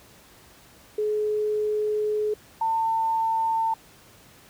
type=tone pair in turn; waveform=sine; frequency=424.1 / 898.6 Hz; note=G#4 / A5; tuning=+36 / +36 cents; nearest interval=octave + minor second; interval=1300 cents; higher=second; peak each=-22 / -21 dBFS; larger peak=second; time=0.98-2.34 / 2.61-3.74 s; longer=first; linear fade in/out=5 ms; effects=pink hiss -52 dBFS RMS until 4.49 s + high-pass 60 Hz 12 dB/octave